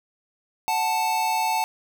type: tone pair together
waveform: square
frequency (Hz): 740 / 880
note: F#5 / A5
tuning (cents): 0 / 0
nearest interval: minor third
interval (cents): 300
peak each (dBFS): -28 / -23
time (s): 0.68-1.64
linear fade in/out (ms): 0
effects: none